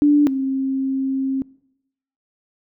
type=tone pair in turn; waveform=sine; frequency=292.6 / 267.4 Hz; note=D4 / C4; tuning=-6 / +38 cents; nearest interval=major second; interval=156 cents; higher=first; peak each=-10 / -19 dBFS; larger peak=first; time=0.02-0.27 / 0.27-1.42 s; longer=second; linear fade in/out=0 ms; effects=noise-tail reverb RT60 0.8 s tail -23 dB re dry